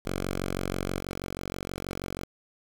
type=tone with level steps; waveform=5% pulse; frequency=46.25 Hz; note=F#1; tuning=in tune; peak=-18 / -23 dBFS; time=0.05-2.25 s; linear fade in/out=10 ms; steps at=0.99 s; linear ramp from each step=10 ms; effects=8-bit